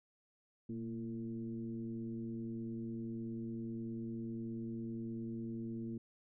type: tone with frequency modulation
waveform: sine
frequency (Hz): 229.2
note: A#3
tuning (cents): -29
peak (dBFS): -39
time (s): 0.69-5.98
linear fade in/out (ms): 5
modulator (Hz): 110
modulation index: 0.92
effects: none